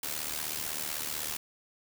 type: noise with amplitude modulation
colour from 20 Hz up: white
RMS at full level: -32 dBFS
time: 0.03-1.37 s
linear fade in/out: 5 ms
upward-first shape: sine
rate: 75.9 Hz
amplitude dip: 75%
effects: none